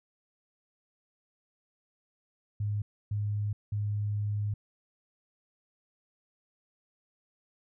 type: tone bursts at uneven times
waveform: sine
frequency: 103.83 Hz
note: G#2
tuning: in tune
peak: -28 dBFS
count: 3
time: 2.6-2.82 / 3.11-3.53 / 3.72-4.54 s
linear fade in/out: 5 ms
effects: none